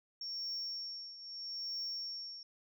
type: tone with tremolo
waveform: sine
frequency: 5490 Hz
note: F8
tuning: 31 cents flat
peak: -35 dBFS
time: 0.21-2.43 s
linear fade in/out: 2 ms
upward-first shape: triangle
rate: 0.78 Hz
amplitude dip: 80%
effects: tanh soft clip ceiling -34 dBFS